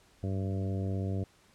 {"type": "harmonic tone with a mistuned harmonic", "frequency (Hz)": 96.3, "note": "G2", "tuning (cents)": -30, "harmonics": [1, 2, 3, 4, 5, 6, 7], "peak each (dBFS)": [-31, -37, -41, -43, -45, -47, -48], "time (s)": [0.23, 1.24], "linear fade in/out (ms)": 5, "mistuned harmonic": 1, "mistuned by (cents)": 22, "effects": ["pink hiss -63 dBFS RMS until 1.54 s", "low-pass 10000 Hz 12 dB/octave"]}